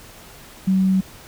sine tone, 189.5 Hz, F#3, 42 cents sharp, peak -14 dBFS, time 0.67-1.01 s, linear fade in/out 10 ms, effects pink hiss -43 dBFS RMS until 1.27 s

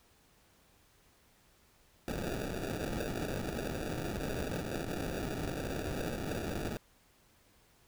white noise with sample-and-hold, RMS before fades -37 dBFS, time 2.08-6.77 s, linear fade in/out 0 ms, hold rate 1050 Hz, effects pink hiss -66 dBFS RMS until 7.87 s

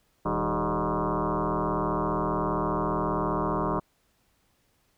sine tone with frequency modulation, 381.8 Hz, G4, 46 cents flat, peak -24 dBFS, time 0.25-3.8 s, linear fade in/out 10 ms, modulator 115 Hz, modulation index 7.1, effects pink hiss -69 dBFS RMS until 4.97 s

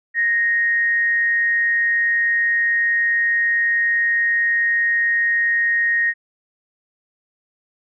sine tone with frequency modulation, 1864.7 Hz, A#6, in tune, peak -15 dBFS, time 0.14-6.14 s, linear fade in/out 50 ms, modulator 192 Hz, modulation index 0.23, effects none

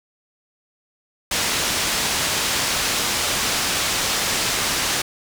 white low-pass noise, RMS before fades -22 dBFS, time 1.31-5.02 s, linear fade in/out 5 ms, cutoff 6700 Hz, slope 12 dB/octave, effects none

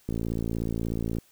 click train, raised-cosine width 3 ms, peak -17 dBFS, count 63, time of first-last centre 0.09-1.185 s, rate 56.6 Hz, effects white hiss -61 dBFS RMS until 1.31 s

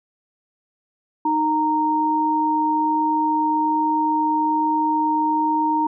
sine tone pair together, 308.7 / 927.3 Hz, D#4 / A#5, -14 / -9 cents, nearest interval octave + perfect fifth, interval 1905 cents, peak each -22 / -18 dBFS, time 1.25-5.87 s, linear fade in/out 5 ms, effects none

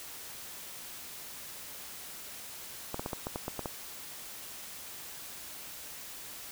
clicks, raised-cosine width 1 ms, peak -20 dBFS, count 9, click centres 2.944 / 2.995 / 3.061 / 3.132 / 3.269 / 3.359 / 3.481 / 3.593 / 3.658 s, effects white hiss -45 dBFS RMS until 6.51 s

